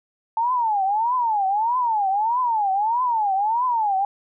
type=tone with vibrato; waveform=sine; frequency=880 Hz; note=A5; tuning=in tune; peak=-18 dBFS; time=0.37-4.05 s; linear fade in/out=2 ms; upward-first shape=triangle; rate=1.6 Hz; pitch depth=270 cents each way; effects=none

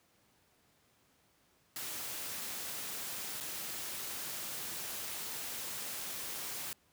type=noise with dropouts; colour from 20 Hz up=white; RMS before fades=-41 dBFS; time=1.76-6.73 s; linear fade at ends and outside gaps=1 ms; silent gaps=3.403-3.408 s; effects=pink hiss -70 dBFS RMS until 6.92 s + high-pass 80 Hz 12 dB/octave

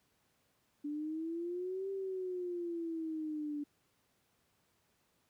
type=exponential two-way sweep; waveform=sine; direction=up then down; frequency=289.8 to 392 to 289.8 Hz; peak=-36 dBFS; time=0.84-3.64 s; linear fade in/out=10 ms; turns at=1.9 s; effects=pink hiss -75 dBFS RMS until 5.29 s + high-pass 80 Hz 12 dB/octave

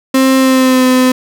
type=tone with pitch glide; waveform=35% pulse; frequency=264.1 to 255.4 Hz; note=C4 to C4; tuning=+16 to -42 cents; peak=-5 dBFS; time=0.14-1.12 s; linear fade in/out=5 ms; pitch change=-58 cents; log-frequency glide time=0.38-0.85 s; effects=none

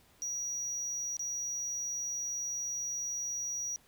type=tone with dropouts; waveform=sine; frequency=5780 Hz; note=F#8; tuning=41 cents flat; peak=-31 dBFS; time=0.22-3.76 s; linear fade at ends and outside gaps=0 ms; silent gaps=1.168-1.194 s; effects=tanh soft clip ceiling -33 dBFS + pink hiss -64 dBFS RMS until 3.87 s

